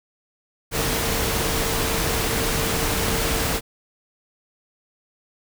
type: tone in noise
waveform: sine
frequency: 453.3 Hz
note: A#4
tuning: 48 cents flat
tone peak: -31 dBFS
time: 0.71-3.61 s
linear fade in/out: 50 ms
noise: pink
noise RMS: -23 dBFS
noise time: 0.71-3.61 s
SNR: -11 dB
effects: none